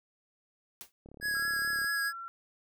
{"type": "noise with exponential decay", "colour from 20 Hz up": "white", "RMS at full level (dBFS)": -41, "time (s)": [0.81, 0.92], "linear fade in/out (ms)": 0, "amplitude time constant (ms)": 23}
{"type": "click train", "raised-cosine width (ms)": 2, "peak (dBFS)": -37, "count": 29, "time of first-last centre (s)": [1.06, 1.844], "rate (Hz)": 35.7}
{"type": "tone with vibrato", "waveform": "square", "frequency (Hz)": 1661.2, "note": "G#6", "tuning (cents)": 0, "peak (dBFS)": -30, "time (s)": [1.21, 2.13], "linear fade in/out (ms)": 50, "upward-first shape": "triangle", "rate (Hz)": 4.6, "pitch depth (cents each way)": 22}
{"type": "tone", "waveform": "sine", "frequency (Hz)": 1359, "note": "F6", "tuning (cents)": -48, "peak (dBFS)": -39, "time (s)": [1.35, 2.28], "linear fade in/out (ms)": 0}
{"effects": []}